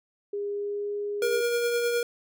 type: tone with pitch glide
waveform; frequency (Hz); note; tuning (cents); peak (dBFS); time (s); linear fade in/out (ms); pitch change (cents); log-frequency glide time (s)
sine; 406.9 to 410.7; G#4 to G#4; -35 to -19; -28; 0.33-1.41; 5; +16; 0.5-0.95
type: tone with tremolo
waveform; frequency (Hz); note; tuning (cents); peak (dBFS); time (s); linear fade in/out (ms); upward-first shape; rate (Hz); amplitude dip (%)
square; 475.5; A#4; +34; -23; 1.22-2.03; 2; triangle; 9.7; 35
effects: none